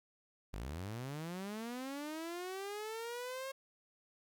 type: linear sweep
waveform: sawtooth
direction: up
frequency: 44.28 to 543 Hz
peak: -37 dBFS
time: 0.53-3.52 s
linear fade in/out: 10 ms
effects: 12-bit